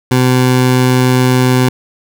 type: tone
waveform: 20% pulse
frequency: 127.2 Hz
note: C3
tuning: 48 cents flat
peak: -3 dBFS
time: 0.11-1.69 s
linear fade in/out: 5 ms
effects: none